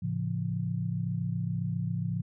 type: chord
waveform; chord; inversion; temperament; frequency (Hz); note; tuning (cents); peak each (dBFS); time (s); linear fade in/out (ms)
sine; A augmented; none; just; 110 / 137.5 / 171.88; A2 / C#3 / E#3; 0 / -14 / -27; -33 / -34 / -32; 0.02-2.22; 10
effects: none